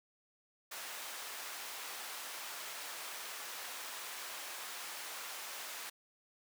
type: high-pass noise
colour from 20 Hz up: pink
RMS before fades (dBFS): -45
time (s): 0.71-5.9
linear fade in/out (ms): 10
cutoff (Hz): 870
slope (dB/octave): 12
effects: none